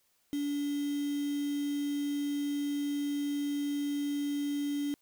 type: tone with quantisation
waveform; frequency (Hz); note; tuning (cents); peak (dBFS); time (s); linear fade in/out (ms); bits
sine; 287.5; D4; -37; -30; 0.33-4.94; 0; 7
effects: white hiss -72 dBFS RMS until 5.01 s